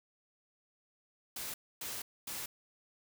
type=noise bursts at uneven times; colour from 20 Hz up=white; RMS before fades=-41 dBFS; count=3; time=1.36-1.54 / 1.81-2.02 / 2.27-2.46 s; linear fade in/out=5 ms; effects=none